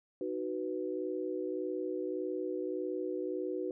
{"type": "chord", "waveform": "sine", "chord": "B major", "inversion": "first", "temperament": "just", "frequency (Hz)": [308.7, 370.4, 493.9], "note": ["D#4", "F#4", "B4"], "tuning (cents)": [-14, 2, 0], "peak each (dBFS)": [-39, -36, -39], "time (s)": [0.21, 3.71], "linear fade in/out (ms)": 2, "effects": []}